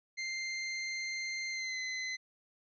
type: tone with pitch glide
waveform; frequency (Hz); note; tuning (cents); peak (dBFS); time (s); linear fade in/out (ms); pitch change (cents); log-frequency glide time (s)
sawtooth; 2092 to 2041; C7 to C7; -1 to -44; -32; 0.17-2.17; 20; -43; 1.5-1.79
effects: resampled to 16000 Hz